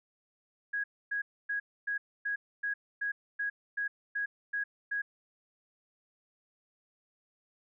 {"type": "tone bursts", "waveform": "sine", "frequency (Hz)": 1654, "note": "G#6", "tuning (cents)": -8, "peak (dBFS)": -30, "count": 12, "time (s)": [0.73, 5.02], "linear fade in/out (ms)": 10, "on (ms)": 110, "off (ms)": 270, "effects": []}